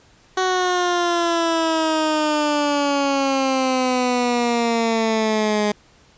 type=exponential sweep; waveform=15% pulse; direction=down; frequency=374.9 to 207.7 Hz; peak=-11 dBFS; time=0.37-5.72 s; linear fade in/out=5 ms; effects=pink hiss -53 dBFS RMS until 6.17 s + resampled to 16000 Hz